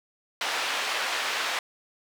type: band-pass noise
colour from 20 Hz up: white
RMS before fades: -29 dBFS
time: 0.41-1.59 s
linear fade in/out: 2 ms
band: 620 to 3100 Hz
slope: 12 dB/octave
effects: none